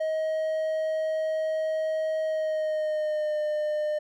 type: tone with pitch glide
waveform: triangle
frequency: 631 to 604.6 Hz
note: D#5 to D#5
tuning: +24 to -50 cents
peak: -23 dBFS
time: 0-3.99 s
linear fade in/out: 10 ms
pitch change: -74 cents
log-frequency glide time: 2.24-3.4 s
effects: none